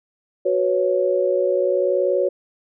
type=chord; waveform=sine; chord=F# suspended fourth; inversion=none; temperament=equal; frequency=370 / 493.9 / 554.4 Hz; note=F#4 / B4 / C#5; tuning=0 / 0 / 0 cents; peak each=-21 / -23 / -19 dBFS; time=0.45-2.29 s; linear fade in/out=10 ms; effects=none